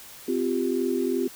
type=chord; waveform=sine; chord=C suspended fourth; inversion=none; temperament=equal with one note detuned; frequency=258 / 349.2 / 392 Hz; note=C4 / F4 / G4; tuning=-24 / 0 / 0 cents; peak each=-27 dBFS; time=0.28-1.28 s; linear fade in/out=5 ms; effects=white hiss -45 dBFS RMS until 1.35 s